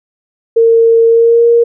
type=tone with pitch glide; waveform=sine; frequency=457.7 to 468.7 Hz; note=A#4 to A#4; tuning=-32 to +9 cents; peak=-4 dBFS; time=0.56-1.64 s; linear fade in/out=10 ms; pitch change=+41 cents; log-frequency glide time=1.07-1.46 s; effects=none